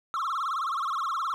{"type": "tone with vibrato", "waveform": "triangle", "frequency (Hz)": 1209, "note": "D6", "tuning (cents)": 50, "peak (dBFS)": -25, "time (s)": [0.14, 1.34], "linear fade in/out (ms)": 0, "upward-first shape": "sine", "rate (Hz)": 19, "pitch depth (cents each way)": 220, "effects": []}